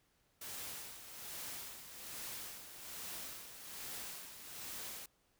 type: noise with tremolo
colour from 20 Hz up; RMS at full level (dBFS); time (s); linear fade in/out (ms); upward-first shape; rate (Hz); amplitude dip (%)
white; -45; 0.41-5.06; 5; sine; 1.2; 60
effects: pink hiss -75 dBFS RMS until 5.39 s